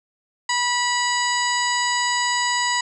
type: harmonic tone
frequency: 976 Hz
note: B5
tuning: 21 cents flat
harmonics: 1 / 2 / 3 / 4 / 5 / 7 / 8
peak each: -23 / -24 / -30 / -31 / -28 / -29 / -31 dBFS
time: 0.49-2.81 s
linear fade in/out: 5 ms
effects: none

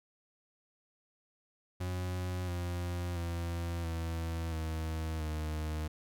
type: tone with pitch steps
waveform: 40% pulse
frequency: 90.8 / 87.96 / 85.21 / 82.55 / 79.96 / 77.46 Hz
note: F#2 / F2 / F2 / E2 / D#2 / D#2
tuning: -32 / +13 / -42 / +3 / +48 / -7 cents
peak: -33 dBFS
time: 1.8-5.88 s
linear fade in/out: 10 ms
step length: 680 ms
effects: none

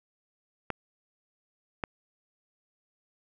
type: clicks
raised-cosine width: 0.5 ms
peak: -15 dBFS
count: 2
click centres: 0.703 / 1.838 s
effects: none

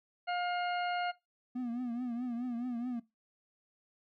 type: harmonic tone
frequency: 710 Hz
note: F5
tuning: 28 cents sharp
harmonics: 1 / 2 / 3 / 4 / 6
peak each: -33 / -39 / -43 / -45 / -49 dBFS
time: 0.27-1.12 s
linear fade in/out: 20 ms
type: tone with vibrato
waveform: triangle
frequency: 242.4 Hz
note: B3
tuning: 32 cents flat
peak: -32 dBFS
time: 1.55-3 s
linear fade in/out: 10 ms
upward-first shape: triangle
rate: 4.7 Hz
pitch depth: 97 cents each way
effects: noise-tail reverb RT60 0.2 s tail -19 dB re dry

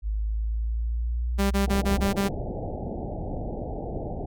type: exponential sweep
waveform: sine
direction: up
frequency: 51.91 to 65.3 Hz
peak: -24 dBFS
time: 0.02-2.09 s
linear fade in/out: 50 ms
type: tone bursts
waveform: sawtooth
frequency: 197.9 Hz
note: G3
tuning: 17 cents sharp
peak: -18 dBFS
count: 6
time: 1.38-2.29 s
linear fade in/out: 20 ms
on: 130 ms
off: 26 ms
type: low-pass noise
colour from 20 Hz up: pink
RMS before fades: -32 dBFS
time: 1.67-4.26 s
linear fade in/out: 10 ms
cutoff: 820 Hz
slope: 96 dB/octave
effects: none

